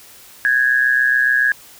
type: tone with amplitude modulation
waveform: sine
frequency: 1658 Hz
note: G#6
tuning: 3 cents flat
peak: -9 dBFS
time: 0.45-1.52 s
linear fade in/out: 0 ms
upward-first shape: sine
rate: 127 Hz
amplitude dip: 70%
effects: white hiss -43 dBFS RMS until 1.79 s